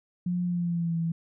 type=tone with pitch glide; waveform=sine; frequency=177.7 to 165.8 Hz; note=F3 to E3; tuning=+30 to +10 cents; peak=-25 dBFS; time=0.26-1.12 s; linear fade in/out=5 ms; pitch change=-120 cents; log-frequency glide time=0.44-0.97 s; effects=none